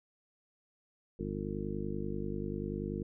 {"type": "harmonic tone", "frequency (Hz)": 50.3, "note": "G1", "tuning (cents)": 45, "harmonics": [1, 2, 3, 4, 5, 6, 7, 9], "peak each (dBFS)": [-43, -45, -42, -40, -44, -44, -41, -44], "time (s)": [1.19, 3.03], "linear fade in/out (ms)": 5, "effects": []}